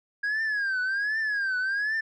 sine tone with vibrato, 1631 Hz, G#6, 32 cents flat, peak -22 dBFS, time 0.23-2.01 s, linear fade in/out 10 ms, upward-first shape triangle, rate 1.3 Hz, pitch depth 170 cents each way, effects tanh soft clip ceiling -24 dBFS

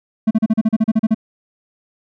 triangle tone bursts, 220 Hz, A3, in tune, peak -8 dBFS, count 12, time 0.27-1.146 s, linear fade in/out 10 ms, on 40 ms, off 36 ms, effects none

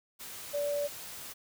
sine tone in noise, 578 Hz, D5, 28 cents flat, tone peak -29 dBFS, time 0.53-0.88 s, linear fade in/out 20 ms, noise white, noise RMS -44 dBFS, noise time 0.19-1.34 s, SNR +12 dB, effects none

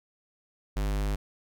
square tone, 50.4 Hz, G1, 49 cents sharp, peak -27 dBFS, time 0.76-1.16 s, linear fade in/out 10 ms, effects none

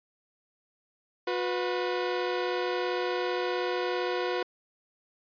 sawtooth tone pair together, 361.1 / 493.9 Hz, F#4 / B4, -42 / 0 cents, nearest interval perfect fourth, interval 542 cents, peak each -26 / -27 dBFS, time 1.27-4.43 s, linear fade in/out 5 ms, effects resampled to 11025 Hz

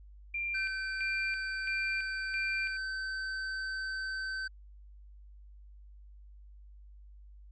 sine tone with tremolo, 2379 Hz, D7, 22 cents sharp, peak -32 dBFS, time 0.34-2.77 s, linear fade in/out 5 ms, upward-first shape square, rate 1.5 Hz, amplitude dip 70%
square tone, 1539 Hz, G6, 32 cents flat, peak -35 dBFS, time 0.54-4.48 s, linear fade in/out 10 ms
effects added 50 Hz sine -50 dBFS peak until 7.51 s + resampled to 16000 Hz

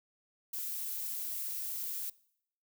violet noise, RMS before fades -38 dBFS, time 0.53-2.1 s, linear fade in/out 5 ms, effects noise-tail reverb RT60 0.7 s tail -22 dB re dry

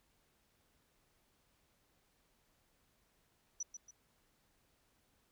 sine tone with echo, 5920 Hz, F#8, in tune, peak -37 dBFS, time 3.6-3.63 s, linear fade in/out 5 ms, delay 140 ms, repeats 2, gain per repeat -8 dB, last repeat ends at 3.91 s, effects pink hiss -75 dBFS RMS until 5.31 s

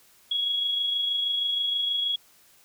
sine tone with amplitude modulation, 3331 Hz, G#7, 4 cents sharp, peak -22 dBFS, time 0.31-2.16 s, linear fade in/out 5 ms, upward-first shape sine, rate 26.3 Hz, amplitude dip 35%, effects white hiss -58 dBFS RMS until 2.64 s

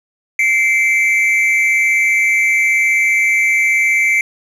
triangle tone pair together, 2093 / 2312 Hz, C7 / D7, 0 / -28 cents, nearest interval major second, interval 172 cents, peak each -12 dBFS, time 0.39-4.21 s, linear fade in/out 2 ms, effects none

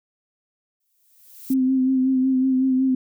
violet noise with exponential growth, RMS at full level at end -35 dBFS, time 0.8-1.54 s, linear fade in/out 5 ms, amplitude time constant 160 ms
sine tone with vibrato, 261.1 Hz, C4, 3 cents flat, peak -16 dBFS, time 1.5-2.95 s, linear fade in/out 5 ms, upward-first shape sine, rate 5.4 Hz, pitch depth 29 cents each way
effects none

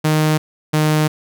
sawtooth tone pair in turn, 154.7 / 153.72 Hz, D#3 / D#3, -10 / -21 cents, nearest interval unison, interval 11 cents, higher first, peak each -9 dBFS, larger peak neither, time 0.04-0.38 / 0.73-1.08 s, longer second, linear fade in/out 10 ms, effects none

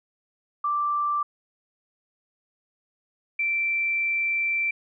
sine tone pair in turn, 1174.7 / 2343 Hz, D6 / D7, 0 / -5 cents, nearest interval octave, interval 1195 cents, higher second, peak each -22 dBFS, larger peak neither, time 0.64-1.23 / 3.39-4.71 s, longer second, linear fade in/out 5 ms, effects none

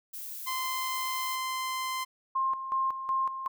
violet noise, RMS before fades -40 dBFS, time 0.13-1.36 s, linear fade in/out 10 ms
sawtooth tone, 1038 Hz, C6, 14 cents flat, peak -27 dBFS, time 0.46-2.05 s, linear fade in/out 20 ms
sine tone with tremolo, 1061 Hz, C6, 24 cents sharp, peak -25 dBFS, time 2.35-3.48 s, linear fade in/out 10 ms, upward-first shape square, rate 2.7 Hz, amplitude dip 65%
effects none

